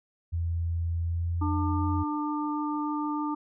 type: tone with pitch glide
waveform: sine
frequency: 84.2 to 87.93 Hz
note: E2 to F2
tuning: +37 to +12 cents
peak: -26 dBFS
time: 0.32-2.04 s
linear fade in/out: 20 ms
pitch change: +75 cents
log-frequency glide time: 1.02-1.89 s
type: harmonic tone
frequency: 298.9 Hz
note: D4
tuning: 31 cents sharp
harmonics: 1 / 3 / 4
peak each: -29 / -34 / -35 dBFS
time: 1.41-3.35 s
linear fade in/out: 10 ms
effects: none